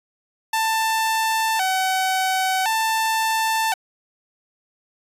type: tone with vibrato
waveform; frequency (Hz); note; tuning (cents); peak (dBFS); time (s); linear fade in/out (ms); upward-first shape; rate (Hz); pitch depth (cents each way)
sawtooth; 819; G#5; -24; -15; 0.53-3.74; 5; square; 0.47; 140
effects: resampled to 32000 Hz